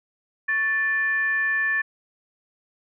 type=tone with frequency modulation; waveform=sine; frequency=1760 Hz; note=A6; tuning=in tune; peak=-20 dBFS; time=0.48-1.82 s; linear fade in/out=10 ms; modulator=647 Hz; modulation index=0.34; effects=none